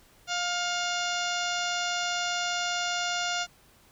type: harmonic tone with a mistuned harmonic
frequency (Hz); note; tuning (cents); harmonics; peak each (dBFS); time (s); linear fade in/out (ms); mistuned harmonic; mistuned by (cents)
705; F5; +16; 1 / 2 / 3 / 4 / 5 / 6 / 7 / 8 / 9 / 10; -33 / -32 / -39 / -35 / -37 / -40 / -41 / -39 / -44 / -41; 0.27-3.47; 50; 3; +35
effects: pink hiss -59 dBFS RMS until 3.91 s